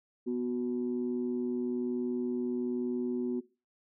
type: tone pair together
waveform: sine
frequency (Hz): 246.8 / 367.9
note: B3 / F#4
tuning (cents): -1 / -10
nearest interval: perfect fifth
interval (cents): 691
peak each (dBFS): -31 / -32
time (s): 0.26-3.41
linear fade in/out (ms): 20
effects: noise-tail reverb RT60 0.3 s tail -18 dB re dry + tanh soft clip ceiling -23 dBFS